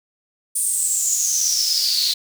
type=noise with high-pass filter sweep; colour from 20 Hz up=pink; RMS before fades=-20 dBFS; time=0.55-2.14 s; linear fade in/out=10 ms; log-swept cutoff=9300 to 4100 Hz; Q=9.3; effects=none